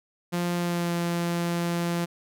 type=tone with pitch glide; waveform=sawtooth; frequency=174.61 to 171.71 Hz; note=F3 to F3; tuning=0 to -29 cents; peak=-21 dBFS; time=0.32-2.06 s; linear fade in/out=20 ms; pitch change=-29 cents; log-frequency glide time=0.55-0.93 s; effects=none